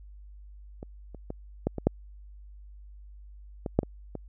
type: clicks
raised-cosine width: 2 ms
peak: -26 / -30 / -21 / -12 / -19 / -7 / -18 / -7 / -21 / -21 dBFS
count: 10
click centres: 0.829 / 1.147 / 1.304 / 1.67 / 1.783 / 1.87 / 3.662 / 3.79 / 3.832 / 4.153 s
effects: added 50 Hz sine -45 dBFS peak until 4.28 s